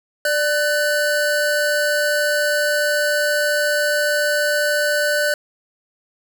square tone pair together, 590 / 1504.4 Hz, D5 / F#6, +8 / +28 cents, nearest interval octave + major third, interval 1620 cents, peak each -20 dBFS, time 0.25-5.34 s, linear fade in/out 2 ms, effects none

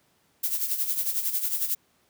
violet noise with tremolo, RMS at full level -25 dBFS, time 0.43-1.75 s, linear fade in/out 10 ms, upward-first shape sine, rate 11 Hz, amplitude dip 65%, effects pink hiss -66 dBFS RMS until 2.09 s + high-pass 100 Hz 12 dB/octave

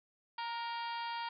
harmonic tone with a mistuned harmonic, 466.2 Hz, A#4, in tune, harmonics 2 / 3 / 4 / 5 / 6 / 7 / 8 / 9 / 10, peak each -38 / -48 / -49 / -51 / -51 / -50 / -56 / -55 / -52 dBFS, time 0.38-1.29 s, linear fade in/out 5 ms, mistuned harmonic 3, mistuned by +27 cents, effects none

